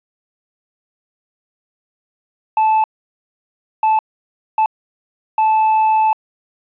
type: tone bursts at uneven times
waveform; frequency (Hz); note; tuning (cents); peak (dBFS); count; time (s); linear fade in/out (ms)
triangle; 873; A5; -14; -9; 4; 2.57-2.84 / 3.83-3.99 / 4.58-4.66 / 5.38-6.13; 2
effects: resampled to 8000 Hz + 8-bit